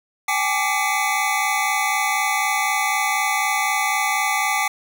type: tone cluster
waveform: square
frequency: 784 / 848 / 1173 / 2026 / 2238 Hz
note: G5 / G#5 / D6 / B6 / C#7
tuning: 0 / +36 / -2 / +44 / +16 cents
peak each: -26 dBFS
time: 0.28-4.68 s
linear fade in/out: 5 ms
effects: none